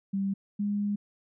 sine tone pair in turn, 196 / 204.7 Hz, G3 / G#3, 0 / -25 cents, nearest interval minor second, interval 75 cents, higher second, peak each -26 / -26 dBFS, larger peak neither, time 0.13-0.34 / 0.59-0.96 s, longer second, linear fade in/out 10 ms, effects none

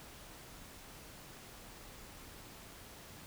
silence, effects pink hiss -53 dBFS RMS until 3.26 s

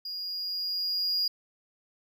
triangle tone with level ramp, 4858 Hz, D#8, 42 cents flat, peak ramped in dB -33 to -23 dBFS, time 0.05-1.28 s, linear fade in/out 5 ms, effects none

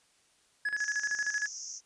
triangle tone with tremolo, 1689 Hz, G#6, 29 cents sharp, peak -26 dBFS, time 0.65-1.47 s, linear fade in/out 5 ms, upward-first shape square, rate 13 Hz, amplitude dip 70%
pink band-pass noise, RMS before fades -42 dBFS, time 0.76-1.81 s, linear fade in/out 50 ms, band 5500 to 6600 Hz, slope 96 dB/octave
effects white hiss -67 dBFS RMS until 1.85 s + resampled to 22050 Hz

